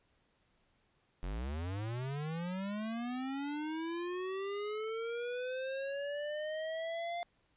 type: linear sweep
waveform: square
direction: up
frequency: 41.76 to 698.5 Hz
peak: -37 dBFS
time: 1.23-7.23 s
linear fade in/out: 0 ms
effects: pink hiss -74 dBFS RMS until 7.56 s + resampled to 8000 Hz